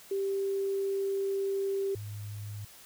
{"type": "tone pair in turn", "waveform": "sine", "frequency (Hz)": [392, 103.83], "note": ["G4", "G#2"], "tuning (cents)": [0, 0], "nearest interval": "octave + major seventh", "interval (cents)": 2300, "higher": "first", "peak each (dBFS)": [-28, -37], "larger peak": "first", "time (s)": [[0.11, 1.95], [1.95, 2.65]], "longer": "first", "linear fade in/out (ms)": 5, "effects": ["white hiss -53 dBFS RMS until 2.85 s"]}